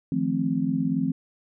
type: chord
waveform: sine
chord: F dominant seventh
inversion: third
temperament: just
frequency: 157.15 / 174.61 / 218.3 / 261.9 Hz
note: Eb3 / F3 / A3 / C4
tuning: +18 / 0 / -13 / +2 cents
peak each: -30 / -28 / -29 / -25 dBFS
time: 0.12-1.12 s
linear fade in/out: 2 ms
effects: none